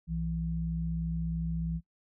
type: tone pair together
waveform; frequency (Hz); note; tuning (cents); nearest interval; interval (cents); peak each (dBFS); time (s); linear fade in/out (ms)
sine; 61.74 / 164.83; B1 / E3; 0 / 0; octave + perfect fourth; 1700; -35 / -31; 0.07-1.81; 50
effects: noise-tail reverb RT60 0.1 s tail -21 dB re dry